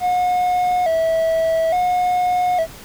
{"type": "tone with vibrato", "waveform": "triangle", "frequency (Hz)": 686, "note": "F5", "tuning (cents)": -31, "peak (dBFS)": -13, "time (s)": [0, 2.67], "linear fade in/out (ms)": 50, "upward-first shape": "square", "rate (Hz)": 0.58, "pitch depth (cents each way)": 90, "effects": ["pink hiss -39 dBFS RMS until 2.84 s"]}